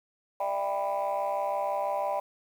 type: chord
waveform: sine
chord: E minor seventh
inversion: third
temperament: just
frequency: 593.3 / 659.3 / 791.1 / 988.9 Hz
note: D5 / E5 / G5 / B5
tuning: +18 / 0 / +16 / +2 cents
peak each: -30 / -35 / -30 / -32 dBFS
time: 0.4-2.2 s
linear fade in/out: 5 ms
effects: tanh soft clip ceiling -21 dBFS + 9-bit